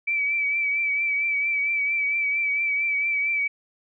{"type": "tone with vibrato", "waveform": "sine", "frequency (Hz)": 2305, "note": "D7", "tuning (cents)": -33, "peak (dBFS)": -21, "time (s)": [0.07, 3.48], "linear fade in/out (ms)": 10, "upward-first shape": "triangle", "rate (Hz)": 4.4, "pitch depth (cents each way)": 44, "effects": []}